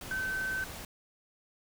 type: tone in noise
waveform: sine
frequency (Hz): 1535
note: G6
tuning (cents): -37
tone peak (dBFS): -31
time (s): 0.11-0.64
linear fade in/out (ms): 2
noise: pink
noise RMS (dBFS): -43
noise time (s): 0.01-0.85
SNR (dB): +9
effects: none